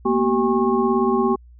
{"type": "tone cluster", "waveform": "sine", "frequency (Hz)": [225.9, 243.3, 383.2, 810, 1089], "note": ["A3", "B3", "G4", "G#5", "C#6"], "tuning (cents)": [46, -26, -39, -43, -31], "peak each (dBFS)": [-24, -22, -19, -26, -24], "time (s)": [0.05, 1.36], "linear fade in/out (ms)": 10, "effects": ["added 60 Hz sine -43 dBFS peak until 1.59 s"]}